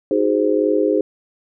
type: chord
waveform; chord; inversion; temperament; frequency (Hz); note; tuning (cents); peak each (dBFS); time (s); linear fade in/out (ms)
sine; Ab dominant seventh; second; just; 311.5 / 373.8 / 415.3 / 519.1; Eb4 / Gb4 / Ab4 / C5; +2 / +18 / 0 / -14; -19 / -23 / -18 / -20; 0.11-1.01; 2
effects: none

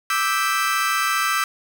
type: chord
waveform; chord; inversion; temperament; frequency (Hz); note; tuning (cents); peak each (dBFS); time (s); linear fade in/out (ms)
35% pulse; E minor seventh; third; equal with one note detuned; 1174.7 / 1309.4 / 1568 / 1975.5; D6 / E6 / G6 / B6; 0 / -12 / 0 / 0; -23 / -21 / -24 / -26; 0.1-1.44; 2
effects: none

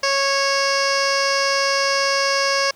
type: tone with low-pass filter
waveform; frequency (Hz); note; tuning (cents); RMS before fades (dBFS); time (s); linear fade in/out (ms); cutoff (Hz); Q
15% pulse; 551; C#5; -11; -19; 0.03-2.71; 5; 5200; 3.1
effects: pink hiss -51 dBFS RMS until 2.75 s + high-pass 100 Hz 12 dB/octave

